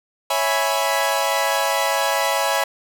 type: chord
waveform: sawtooth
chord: C# minor seventh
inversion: none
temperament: equal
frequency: 554.4 / 659.3 / 830.6 / 987.8 Hz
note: C#5 / E5 / G#5 / B5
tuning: 0 / 0 / 0 / 0 cents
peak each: -20 dBFS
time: 0.3-2.64 s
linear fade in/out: 5 ms
effects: none